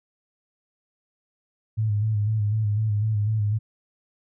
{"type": "tone with vibrato", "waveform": "sine", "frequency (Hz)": 106.6, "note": "G#2", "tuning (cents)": 46, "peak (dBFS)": -20, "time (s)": [1.77, 3.59], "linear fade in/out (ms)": 20, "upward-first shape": "square", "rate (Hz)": 4, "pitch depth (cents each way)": 46, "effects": []}